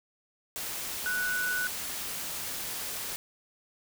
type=tone in noise; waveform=sine; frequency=1480 Hz; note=F#6; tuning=in tune; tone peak=-28 dBFS; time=1.06-1.67 s; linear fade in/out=0 ms; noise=white; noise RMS=-36 dBFS; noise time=0.56-3.16 s; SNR=+5 dB; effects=none